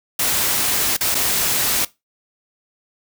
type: noise with dropouts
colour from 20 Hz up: white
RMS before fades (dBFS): -19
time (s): 0.19-1.85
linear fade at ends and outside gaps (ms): 5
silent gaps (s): 0.968-1.008 / 1.146-1.15
effects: noise-tail reverb RT60 0.2 s tail -19 dB re dry